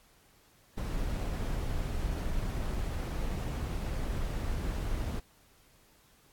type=noise; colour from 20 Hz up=brown; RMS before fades=-33 dBFS; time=0.77-5.2 s; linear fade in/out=10 ms; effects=pink hiss -63 dBFS RMS until 6.32 s + AAC 64 kbps